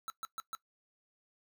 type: tone bursts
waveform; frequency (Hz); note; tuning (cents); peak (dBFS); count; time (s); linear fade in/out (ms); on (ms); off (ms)
square; 1318.5; E6; 0; -38; 4; 0.08-0.55; 0; 20; 130
effects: noise-tail reverb RT60 0.1 s tail -17 dB re dry